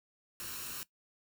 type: noise with comb filter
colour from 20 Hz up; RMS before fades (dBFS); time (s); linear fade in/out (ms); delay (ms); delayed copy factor
white; -42; 0.4-0.83; 0; 0.72; +0.55
effects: noise-tail reverb RT60 0.1 s tail -18 dB re dry